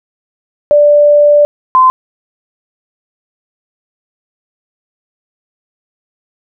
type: tone pair in turn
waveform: sine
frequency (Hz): 587.3 / 1030.8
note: D5 / C6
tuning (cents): 0 / -26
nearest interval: minor seventh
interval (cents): 974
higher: second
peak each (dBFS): -3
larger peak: neither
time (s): 0.71-1.45 / 1.75-1.9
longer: first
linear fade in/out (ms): 0
effects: none